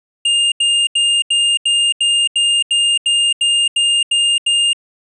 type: tone bursts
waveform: square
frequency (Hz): 2817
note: F7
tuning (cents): +14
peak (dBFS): -12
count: 13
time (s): 0.25-4.732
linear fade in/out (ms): 5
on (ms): 270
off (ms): 81
effects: resampled to 24000 Hz